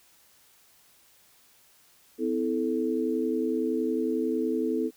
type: tone cluster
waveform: sine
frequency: 254 / 324.9 / 437.1 Hz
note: B3 / E4 / A4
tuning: +49 / -25 / -11 cents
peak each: -29 dBFS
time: 2.18-4.91 s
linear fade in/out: 50 ms
effects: white hiss -60 dBFS RMS until 4.96 s